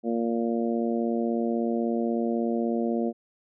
harmonic tone, 116.3 Hz, A#2, 4 cents flat, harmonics 2 / 3 / 4 / 5 / 6, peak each -26 / -30 / -32 / -34 / -36 dBFS, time 0.03-3.13 s, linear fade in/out 50 ms, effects none

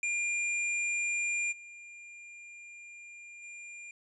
square tone with level steps, 2400 Hz, D7, 37 cents sharp, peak -30 / -47 / -45 dBFS, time 0.03-3.91 s, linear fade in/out 2 ms, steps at 1.51 / 3.42 s, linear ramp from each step 20 ms, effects resampled to 24000 Hz + 11-bit

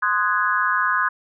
sine chord, Ab dominant seventh, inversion first, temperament equal with one note detuned, 1039.3 / 1244.5 / 1480 / 1661.2 Hz, C6 / Eb6 / Gb6 / Ab6, -12 / 0 / 0 / 0 cents, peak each -23 dBFS, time 0.02-1.09 s, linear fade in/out 10 ms, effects none

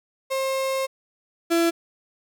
35% pulse tone pair in turn, 533 / 335.8 Hz, C5 / E4, +32 / +32 cents, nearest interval minor sixth, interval 800 cents, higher first, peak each -21 / -16 dBFS, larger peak second, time 0.3-0.87 / 1.5-1.71 s, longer first, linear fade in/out 20 ms, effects none

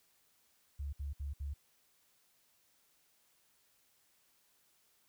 sine tone bursts, 71 Hz, C#2, 42 cents sharp, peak -37 dBFS, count 4, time 0.79-1.539 s, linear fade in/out 10 ms, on 140 ms, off 63 ms, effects white hiss -72 dBFS RMS until 5.08 s

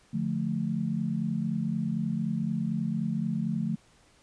sine chord, D minor, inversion none, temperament just, 146.83 / 176.2 / 220.2 Hz, D3 / F3 / A3, 0 / +16 / +2 cents, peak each -33 / -31 / -30 dBFS, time 0.13-3.76 s, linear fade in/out 10 ms, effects pink hiss -61 dBFS RMS until 4.22 s + resampled to 22050 Hz

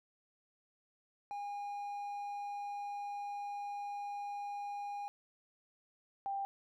triangle / sine tone pair in turn, 814 / 790.8 Hz, G#5 / G5, -35 / +15 cents, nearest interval minor second, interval 50 cents, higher first, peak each -37 / -35 dBFS, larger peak second, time 1.31-5.08 / 6.26-6.45 s, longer first, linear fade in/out 0 ms, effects none

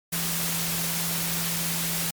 sine tone in noise, 167.8 Hz, E3, 31 cents sharp, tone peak -32 dBFS, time 0.12-2.11 s, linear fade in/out 10 ms, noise white, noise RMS -28 dBFS, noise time 0.12-2.11 s, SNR -7 dB, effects MP3 96 kbps

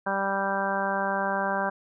harmonic tone, 196 Hz, G3, in tune, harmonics 1 / 2 / 3 / 4 / 5 / 6 / 7 / 8, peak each -34 / -37 / -31 / -31 / -31 / -36 / -37 / -31 dBFS, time 0.06-1.7 s, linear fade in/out 10 ms, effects none

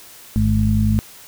harmonic tone with a mistuned harmonic, 51.1 Hz, G#1, 27 cents flat, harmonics 1 / 2 / 3 / 4, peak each -20 / -17 / -27 / -18 dBFS, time 0.36-0.99 s, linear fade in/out 0 ms, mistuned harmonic 4, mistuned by +74 cents, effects white hiss -42 dBFS RMS until 1.27 s

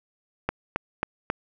click train, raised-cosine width 0.5 ms, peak -9 dBFS, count 4, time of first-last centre 0.49-1.301 s, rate 3.7 Hz, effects none

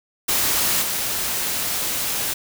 white noise with level steps, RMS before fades -20 / -24 dBFS, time 0.28-2.34 s, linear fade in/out 10 ms, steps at 0.81 s, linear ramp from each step 20 ms, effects none

